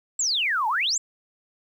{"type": "exponential two-way sweep", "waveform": "sine", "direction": "down then up", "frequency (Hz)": [7902, 830.6, 7902], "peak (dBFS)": -21, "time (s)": [0.19, 0.98], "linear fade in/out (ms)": 5, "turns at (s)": 0.68, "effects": ["9-bit"]}